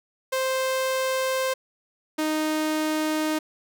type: tone pair in turn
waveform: sawtooth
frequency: 523.3 / 310 Hz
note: C5 / D#4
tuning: 0 / -6 cents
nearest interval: major sixth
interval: 906 cents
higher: first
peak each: -19 dBFS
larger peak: neither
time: 0.32-1.54 / 2.18-3.39 s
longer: first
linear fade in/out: 10 ms
effects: none